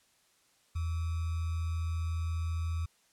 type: tone with sample-and-hold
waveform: sine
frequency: 82.7 Hz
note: E2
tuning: 6 cents sharp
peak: -30 dBFS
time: 0.75-2.86 s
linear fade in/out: 10 ms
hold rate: 1225 Hz
effects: white hiss -68 dBFS RMS until 3.12 s + low-pass 10000 Hz 12 dB/octave

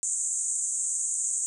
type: band-pass noise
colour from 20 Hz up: white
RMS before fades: -29 dBFS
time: 0.03-1.46 s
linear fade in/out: 0 ms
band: 6600 to 8700 Hz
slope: 96 dB/octave
effects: none

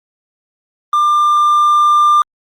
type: tone with level ramp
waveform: triangle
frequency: 1194 Hz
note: D6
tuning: 28 cents sharp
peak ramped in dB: -7 to -4 dBFS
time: 0.93-2.22 s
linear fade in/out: 2 ms
effects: tanh soft clip ceiling 0 dBFS + Opus 48 kbps

